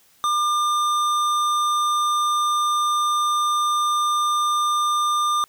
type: tone with hard clipping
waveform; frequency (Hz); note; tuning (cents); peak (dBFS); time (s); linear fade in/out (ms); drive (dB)
triangle; 1200; D6; +37; -20; 0.24-5.44; 0; 18
effects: white hiss -57 dBFS RMS until 5.48 s